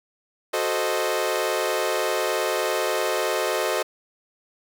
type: chord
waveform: sawtooth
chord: F# diminished seventh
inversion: none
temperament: equal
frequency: 370 / 440 / 523.3 / 622.3 Hz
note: F#4 / A4 / C5 / Eb5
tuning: 0 / 0 / 0 / 0 cents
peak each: -25 / -24 / -24 / -23 dBFS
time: 0.53-3.83 s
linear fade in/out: 10 ms
effects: none